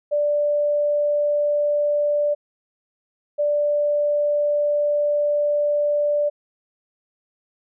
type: tone pair in turn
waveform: sine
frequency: 587.3 / 587.3 Hz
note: D5 / D5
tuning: 0 / 0 cents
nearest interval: unison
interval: 0 cents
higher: neither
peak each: -17 dBFS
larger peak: neither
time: 0.11-2.35 / 3.38-6.3 s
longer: second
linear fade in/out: 20 ms
effects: none